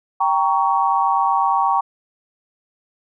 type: chord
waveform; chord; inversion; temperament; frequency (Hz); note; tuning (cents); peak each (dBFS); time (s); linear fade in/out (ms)
sine; G diminished; none; equal with one note detuned; 784 / 932.3 / 1119; G5 / Bb5 / Db6; 0 / 0 / +16; -19; 0.2-1.81; 10
effects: none